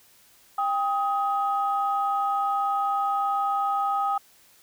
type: tone pair together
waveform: sine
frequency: 796.6 / 1258 Hz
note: G5 / D#6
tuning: +28 / +19 cents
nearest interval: minor sixth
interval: 791 cents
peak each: -24 / -25 dBFS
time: 0.58-4.18 s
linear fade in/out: 5 ms
effects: tanh soft clip ceiling -14 dBFS + white hiss -57 dBFS RMS until 4.62 s